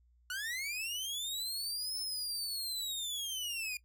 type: linear two-way sweep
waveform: sawtooth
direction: up then down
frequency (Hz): 1434 to 5274 to 2411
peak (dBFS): -33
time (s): 0.3-3.77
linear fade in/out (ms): 2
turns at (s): 1.98
effects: noise-tail reverb RT60 0.1 s tail -19 dB re dry + added 60 Hz sine -64 dBFS peak until 3.84 s